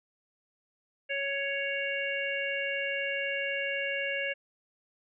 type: harmonic tone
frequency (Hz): 556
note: C#5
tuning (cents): +5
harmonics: 1 / 3 / 4 / 5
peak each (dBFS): -35 / -35 / -35 / -35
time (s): 1.09-4.34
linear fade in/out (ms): 20
effects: none